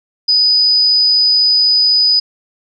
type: tone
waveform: sine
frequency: 4978 Hz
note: D#8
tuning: in tune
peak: -8 dBFS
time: 0.28-2.2 s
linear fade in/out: 10 ms
effects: none